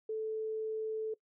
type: tone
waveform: sine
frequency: 437.8 Hz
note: A4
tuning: 9 cents flat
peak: -33 dBFS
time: 0.09-1.14 s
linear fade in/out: 5 ms
effects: noise-tail reverb RT60 0.1 s tail -21 dB re dry